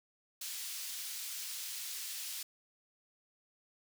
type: high-pass noise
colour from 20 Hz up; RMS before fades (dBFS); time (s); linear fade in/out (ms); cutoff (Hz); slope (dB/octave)
pink; -42; 0.41-2.43; 5; 3700; 12
effects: none